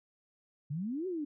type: exponential two-way sweep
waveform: sine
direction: up then down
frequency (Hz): 136.1 to 385.7 to 281.6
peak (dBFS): -33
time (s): 0.7-1.25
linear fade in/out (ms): 10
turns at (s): 1.07
effects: none